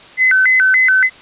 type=tone with vibrato; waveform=sine; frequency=1760 Hz; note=A6; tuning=in tune; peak=-8 dBFS; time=0.17-1.1 s; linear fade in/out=50 ms; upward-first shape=square; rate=3.5 Hz; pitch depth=250 cents each way; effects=white hiss -39 dBFS RMS until 1.21 s + resampled to 8000 Hz